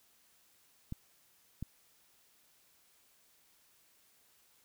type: clicks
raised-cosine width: 5 ms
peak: -26 dBFS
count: 2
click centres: 0.924 / 1.626 s
effects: white hiss -68 dBFS RMS until 4.64 s